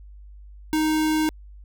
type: tone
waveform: square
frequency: 311.1 Hz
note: D#4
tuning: in tune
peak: -20 dBFS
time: 0.73-1.29 s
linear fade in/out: 0 ms
effects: added 50 Hz sine -41 dBFS peak until 1.64 s